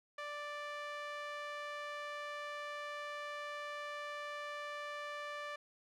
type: tone with band-pass filter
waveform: sawtooth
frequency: 587.3 Hz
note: D5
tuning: in tune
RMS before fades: -44 dBFS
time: 0.18-5.56 s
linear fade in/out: 5 ms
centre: 1600 Hz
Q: 1.1
effects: none